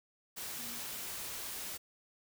sine tone in noise, 235.7 Hz, A#3, 19 cents sharp, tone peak -51 dBFS, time 0.58-0.8 s, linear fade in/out 20 ms, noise white, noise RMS -42 dBFS, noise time 0.36-1.78 s, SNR -12 dB, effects none

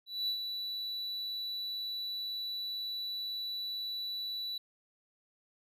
triangle tone with ADSR envelope, 3951 Hz, B7, in tune, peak -28 dBFS, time 0.06-4.58 s, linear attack 220 ms, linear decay 88 ms, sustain -6 dB, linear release 5 ms, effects none

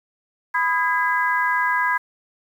sine tone cluster, 995 / 1245 / 1638 / 2018 Hz, B5 / D#6 / G#6 / B6, +13 / +1 / -24 / +37 cents, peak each -21 / -29 / -21 / -28 dBFS, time 0.54-1.98 s, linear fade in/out 10 ms, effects 8-bit

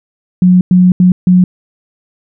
sine tone bursts at uneven times, 181.5 Hz, F#3, 33 cents flat, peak -3 dBFS, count 4, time 0.42-0.61 / 0.71-0.92 / 1-1.12 / 1.27-1.44 s, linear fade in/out 2 ms, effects none

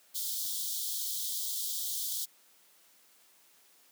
white high-pass noise, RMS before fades -35 dBFS, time 0.14-2.26 s, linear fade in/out 20 ms, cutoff 3200 Hz, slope 96 dB/octave, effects white hiss -63 dBFS RMS until 3.91 s + high-pass 200 Hz 12 dB/octave

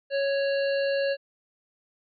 harmonic tone with a mistuned harmonic, 554.4 Hz, C#5, in tune, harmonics 1 / 3 / 5 / 7 / 8, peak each -23 / -33 / -37 / -40 / -41 dBFS, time 0.1-1.17 s, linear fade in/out 50 ms, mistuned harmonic 7, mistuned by +80 cents, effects MP3 64 kbps

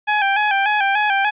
20% pulse tone with vibrato, 814 Hz, G#5, 35 cents flat, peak -10 dBFS, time 0.07-1.31 s, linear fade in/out 20 ms, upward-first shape square, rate 3.4 Hz, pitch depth 57 cents each way, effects resampled to 8000 Hz

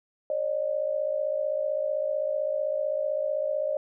sine tone pair together, 550.3 / 606 Hz, C#5 / D#5, -13 / -46 cents, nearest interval major second, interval 167 cents, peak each -29 / -27 dBFS, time 0.3-3.77 s, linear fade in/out 2 ms, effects none

